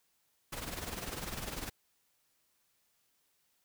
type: noise with tremolo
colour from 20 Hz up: pink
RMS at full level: -38 dBFS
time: 0.52-1.7 s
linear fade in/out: 10 ms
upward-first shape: sine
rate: 20 Hz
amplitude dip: 65%
effects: white hiss -75 dBFS RMS until 3.64 s